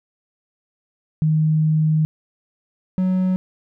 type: tone pair in turn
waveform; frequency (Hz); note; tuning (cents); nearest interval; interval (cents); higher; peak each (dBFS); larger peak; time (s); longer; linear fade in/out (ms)
sine / triangle; 155.9 / 185.4; D#3 / F#3; +4 / +4; minor third; 300; second; -14; neither; 1.22-2.05 / 2.98-3.36; first; 0
effects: none